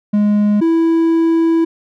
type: tone pair in turn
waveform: triangle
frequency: 207.7 / 329.3 Hz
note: G#3 / E4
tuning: 0 / -2 cents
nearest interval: minor sixth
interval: 798 cents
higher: second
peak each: -8 dBFS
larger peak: neither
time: 0.13-0.61 / 0.61-1.65 s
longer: second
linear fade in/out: 10 ms
effects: none